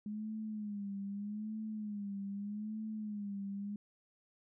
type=tone with vibrato; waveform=sine; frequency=207.7 Hz; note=G#3; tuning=in tune; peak=-38 dBFS; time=0.06-3.76 s; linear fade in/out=2 ms; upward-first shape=sine; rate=0.81 Hz; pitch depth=83 cents each way; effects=none